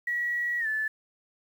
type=tone with pitch glide; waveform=sine; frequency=1922 to 1742.2 Hz; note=B6 to A6; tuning=-48 to -18 cents; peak=-26 dBFS; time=0.07-0.88 s; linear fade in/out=5 ms; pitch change=-170 cents; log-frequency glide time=0.59-0.67 s; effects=9-bit